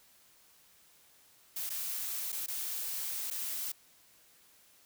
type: noise with dropouts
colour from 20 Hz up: blue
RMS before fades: -37 dBFS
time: 1.56-3.72 s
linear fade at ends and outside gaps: 5 ms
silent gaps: 1.694-1.701 / 2.321-2.326 / 2.463-2.481 / 3.303-3.309 s
effects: white hiss -63 dBFS RMS until 4.85 s